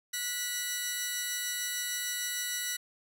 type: tone pair together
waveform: 10% pulse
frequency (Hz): 1467.6 / 1959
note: F#6 / B6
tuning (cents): -15 / -15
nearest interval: perfect fourth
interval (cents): 500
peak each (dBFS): -30 / -24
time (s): 0.13-2.77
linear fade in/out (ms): 10
effects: none